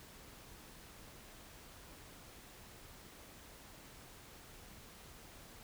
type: silence
effects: pink hiss -56 dBFS RMS until 5.63 s